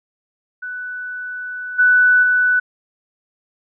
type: tone with level steps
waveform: sine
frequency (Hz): 1490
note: F#6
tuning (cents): +12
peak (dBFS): -25 / -9 / -12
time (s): 0.62-2.6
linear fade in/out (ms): 10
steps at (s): 1.78 / 2.22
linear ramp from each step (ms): 20
effects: none